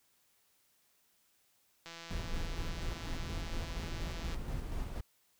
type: click train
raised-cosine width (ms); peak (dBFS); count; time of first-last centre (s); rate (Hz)
0.2; -30; 416; 1.86-4.345; 167
type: noise with tremolo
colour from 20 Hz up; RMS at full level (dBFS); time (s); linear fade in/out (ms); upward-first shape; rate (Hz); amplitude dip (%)
brown; -37; 2.1-5.01; 10; square; 4.2; 30
effects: white hiss -72 dBFS RMS until 5.39 s